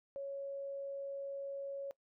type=tone; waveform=sine; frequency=554.4 Hz; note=C#5; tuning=in tune; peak=-39 dBFS; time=0.16-1.91 s; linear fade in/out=0 ms; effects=noise-tail reverb RT60 0.1 s tail -21 dB re dry